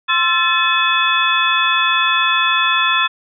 sine tone cluster, 1048 / 1342 / 1743 / 2559 / 3445 Hz, C6 / E6 / A6 / D#7 / A7, +2 / +31 / -17 / +48 / -37 cents, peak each -19 dBFS, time 0.08-3.08 s, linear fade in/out 20 ms, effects none

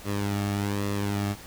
sawtooth tone with flanger, 101.2 Hz, G#2, 44 cents flat, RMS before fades -28 dBFS, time 0.04-1.36 s, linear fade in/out 50 ms, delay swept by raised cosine 1.3 to 2.03 ms, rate 1.2 Hz, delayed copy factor -0.6, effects pink hiss -45 dBFS RMS until 1.46 s

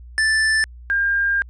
square / sine tone pair in turn, 1760 / 1604.8 Hz, A6 / G6, 0 / +40 cents, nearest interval major second, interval 160 cents, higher first, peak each -16 dBFS, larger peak neither, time 0.18-0.64 / 0.9-1.42 s, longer second, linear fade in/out 0 ms, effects added 60 Hz sine -37 dBFS peak until 1.49 s + resampled to 22050 Hz

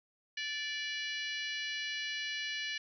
harmonic tone with a mistuned harmonic, 583 Hz, D5, 13 cents flat, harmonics 3 / 4 / 5 / 6 / 7 / 8 / 9 / 10, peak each -40 / -42 / -41 / -49 / -44 / -50 / -52 / -52 dBFS, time 0.37-2.78 s, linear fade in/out 5 ms, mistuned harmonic 6, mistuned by -34 cents, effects none

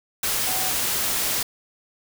sine tone in noise, 750 Hz, F#5, 23 cents sharp, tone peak -32 dBFS, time 0.47-0.7 s, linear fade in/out 5 ms, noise white, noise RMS -24 dBFS, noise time 0.23-1.43 s, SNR -11 dB, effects none

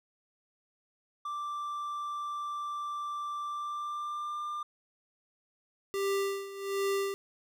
triangle tone with pitch glide, 1175 to 1195.5 Hz, D6 to D6, +1 to +30 cents, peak -32 dBFS, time 1.25-4.63 s, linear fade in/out 5 ms, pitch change +29 cents, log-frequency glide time 3.44-4.43 s
square tone with tremolo, 394.6 Hz, G4, 11 cents sharp, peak -28 dBFS, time 5.94-7.14 s, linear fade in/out 0 ms, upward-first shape sine, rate 1.3 Hz, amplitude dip 80%
effects none

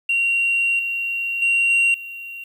sine tone with level steps, 2754 Hz, F7, 25 cents flat, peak -15 / -21 / -13 / -11 / -31 dBFS, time 0.09-2.44 s, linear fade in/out 5 ms, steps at 0.79 / 1.42 / 1.7 / 1.94 s, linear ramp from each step 2 ms, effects tanh soft clip ceiling -13 dBFS + 8-bit

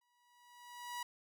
sawtooth tone with exponential growth, 970 Hz, B5, 31 cents flat, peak -35 dBFS, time 0.01-1.03 s, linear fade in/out 5 ms, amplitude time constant 220 ms, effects none

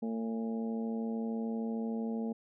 harmonic tone with a mistuned harmonic, 113.1 Hz, A2, 48 cents sharp, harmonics 2 / 3 / 4 / 5 / 6 / 7, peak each -33 / -49 / -41 / -49 / -50 / -50 dBFS, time 0.02-2.33 s, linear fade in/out 10 ms, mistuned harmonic 7, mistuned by +56 cents, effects none

